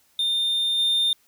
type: tone with level steps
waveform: triangle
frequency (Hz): 3620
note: A7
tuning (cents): +48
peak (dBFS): -19 / -17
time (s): 0.19-1.13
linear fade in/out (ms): 2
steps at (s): 0.78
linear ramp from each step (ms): 10
effects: white hiss -62 dBFS RMS until 1.27 s